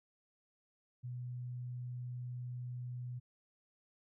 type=tone; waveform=sine; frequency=123.6 Hz; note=B2; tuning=2 cents sharp; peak=-40 dBFS; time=1.03-3.2 s; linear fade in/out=20 ms; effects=none